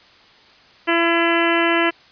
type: harmonic tone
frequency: 336.6 Hz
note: E4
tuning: 36 cents sharp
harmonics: 1 / 2 / 3 / 4 / 5 / 6 / 7 / 8 / 9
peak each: -19 / -23 / -24 / -25 / -23 / -24 / -28 / -26 / -28 dBFS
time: 0.87-1.91 s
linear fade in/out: 20 ms
effects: white hiss -49 dBFS RMS until 2.11 s + resampled to 11025 Hz